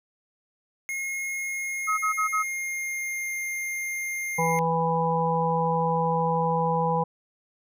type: tone with pitch glide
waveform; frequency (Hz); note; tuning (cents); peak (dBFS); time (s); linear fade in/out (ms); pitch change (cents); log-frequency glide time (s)
square; 2154 to 2115; C7 to C7; +50 to +18; -29; 0.89-4.59; 0; -32; 1.3-3.4
type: tone bursts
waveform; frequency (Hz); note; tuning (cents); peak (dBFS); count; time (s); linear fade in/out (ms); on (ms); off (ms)
sine; 1275; D#6; +42; -22; 4; 1.87-2.433; 20; 110; 41
type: harmonic tone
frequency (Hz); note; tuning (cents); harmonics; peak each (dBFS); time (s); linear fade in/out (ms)
164.81; E3; 0; 1 / 3 / 5 / 6; -27 / -27 / -27 / -27; 4.38-7.04; 10
effects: none